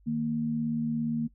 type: tone pair together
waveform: sine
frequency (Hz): 155.04 / 232.3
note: D#3 / A#3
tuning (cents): -6 / -6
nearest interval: perfect fifth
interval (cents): 700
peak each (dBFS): -34 / -27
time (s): 0.06-1.28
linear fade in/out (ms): 20
effects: noise-tail reverb RT60 0.1 s tail -21 dB re dry + added 50 Hz sine -57 dBFS peak until 1.34 s